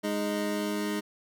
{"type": "tone pair together", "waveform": "25% pulse", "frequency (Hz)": [206.9, 310], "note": ["G#3", "D#4"], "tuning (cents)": [-6, -6], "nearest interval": "perfect fifth", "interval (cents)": 700, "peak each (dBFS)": [-27, -28], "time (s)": [0.03, 1.01], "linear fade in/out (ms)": 20, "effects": []}